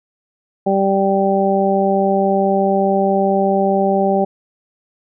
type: harmonic tone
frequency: 195.3 Hz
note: G3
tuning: 6 cents flat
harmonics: 1 / 2 / 3 / 4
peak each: -18 / -18 / -18 / -18 dBFS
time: 0.66-4.25 s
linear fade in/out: 10 ms
effects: none